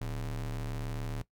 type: ring-modulated tone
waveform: square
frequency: 74 Hz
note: D2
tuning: 14 cents sharp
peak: -32 dBFS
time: 0.01-1.22 s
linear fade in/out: 5 ms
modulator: 40.5 Hz
effects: noise-tail reverb RT60 0.1 s tail -17 dB re dry